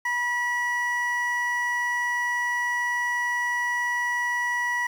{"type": "tone pair together", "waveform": "triangle", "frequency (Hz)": [969.8, 1941], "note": ["B5", "B6"], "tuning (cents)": [-32, -31], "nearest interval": "octave", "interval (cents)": 1201, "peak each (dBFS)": [-27, -23], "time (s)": [0.05, 4.87], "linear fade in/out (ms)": 5, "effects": ["8-bit"]}